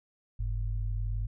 sine tone pair together, 45.98 / 105.2 Hz, F#1 / G#2, -10 / +23 cents, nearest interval octave + major second, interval 1433 cents, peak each -30 / -34 dBFS, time 0.39-1.27 s, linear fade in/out 10 ms, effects none

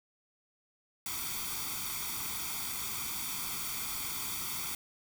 white noise with comb filter, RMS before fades -37 dBFS, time 1.06-4.75 s, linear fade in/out 2 ms, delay 0.87 ms, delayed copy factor +0.8, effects none

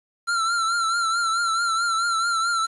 square tone with vibrato, 1361 Hz, F6, 45 cents flat, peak -21 dBFS, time 0.27-2.67 s, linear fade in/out 20 ms, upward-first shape triangle, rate 4.6 Hz, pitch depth 68 cents each way, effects resampled to 24000 Hz + 8-bit

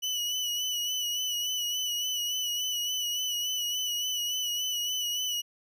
30% pulse tone with vibrato, 2955 Hz, F#7, 3 cents flat, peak -26 dBFS, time 0.02-5.42 s, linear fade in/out 20 ms, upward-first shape sine, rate 3.5 Hz, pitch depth 39 cents each way, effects none

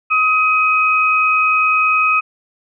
sine tone pair together, 1264 / 2523 Hz, D#6 / D#7, +27 / +23 cents, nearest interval octave, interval 1196 cents, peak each -14 dBFS, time 0.1-2.21 s, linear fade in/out 20 ms, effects none

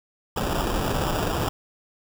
pink noise with sample-and-hold, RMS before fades -25 dBFS, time 0.36-1.49 s, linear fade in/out 5 ms, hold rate 2100 Hz, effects none

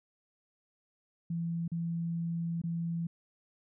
sine tone with dropouts, 168 Hz, E3, 33 cents sharp, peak -31 dBFS, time 1.3-3.07 s, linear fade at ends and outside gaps 5 ms, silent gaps 1.679-1.717 / 2.617-2.637 s, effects none

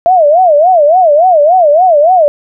sine tone with vibrato, 659 Hz, E5, 1 cent flat, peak -3 dBFS, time 0.06-2.28 s, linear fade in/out 0 ms, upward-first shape sine, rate 3.5 Hz, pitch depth 230 cents each way, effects none

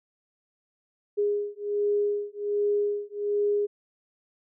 sine beating tone pair, 410.9 / 412.2 Hz, G#4 / G#4, -18 / -13 cents, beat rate 1.3 Hz, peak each -27 dBFS, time 1.17-3.67 s, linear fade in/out 20 ms, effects none

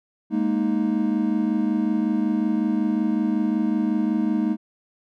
triangle chord, Ab suspended second, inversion none, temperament equal, 207.7 / 233.1 / 311.1 Hz, Ab3 / Bb3 / Eb4, 0 / 0 / 0 cents, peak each -22 dBFS, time 0.3-4.57 s, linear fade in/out 50 ms, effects none

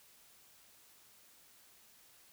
silence, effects white hiss -63 dBFS RMS until 2.32 s

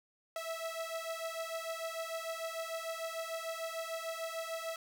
sawtooth beating tone pair, 652 / 658.7 Hz, E5 / E5, -19 / -1 cents, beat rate 6.7 Hz, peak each -37 / -37 dBFS, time 0.36-4.76 s, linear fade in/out 2 ms, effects none

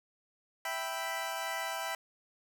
20% pulse chord, E minor, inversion none, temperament equal, 659.3 / 784 / 987.8 Hz, E5 / G5 / B5, 0 / 0 / 0 cents, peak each -34 dBFS, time 0.65-1.95 s, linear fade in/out 2 ms, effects none

